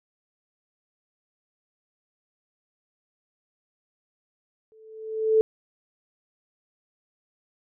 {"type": "tone with exponential growth", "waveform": "sine", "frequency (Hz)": 439.1, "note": "A4", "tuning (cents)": -4, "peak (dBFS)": -13, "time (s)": [4.72, 5.41], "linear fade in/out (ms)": 0, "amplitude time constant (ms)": 150, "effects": []}